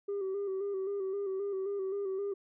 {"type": "tone with vibrato", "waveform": "sine", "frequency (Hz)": 392, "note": "G4", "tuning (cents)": 0, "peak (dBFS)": -30, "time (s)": [0.08, 2.34], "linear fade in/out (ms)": 10, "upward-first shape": "square", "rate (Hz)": 3.8, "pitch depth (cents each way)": 45, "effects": ["tanh soft clip ceiling -30 dBFS"]}